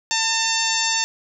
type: harmonic tone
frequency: 899 Hz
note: A5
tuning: 37 cents sharp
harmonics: 1 / 2 / 3 / 4 / 5 / 6 / 7 / 8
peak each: -27 / -27 / -27 / -27 / -27 / -27 / -27 / -27 dBFS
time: 0.11-1.04 s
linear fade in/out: 0 ms
effects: none